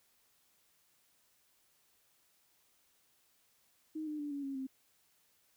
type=tone with pitch steps; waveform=sine; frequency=312.2 / 302.1 / 292.3 / 282.8 / 273.7 / 264.8 Hz; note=D#4 / D4 / D4 / C#4 / C#4 / C4; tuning=+6 / +49 / -8 / +35 / -22 / +21 cents; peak=-37 dBFS; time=3.95-4.67 s; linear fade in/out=10 ms; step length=120 ms; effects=white hiss -72 dBFS RMS until 5.56 s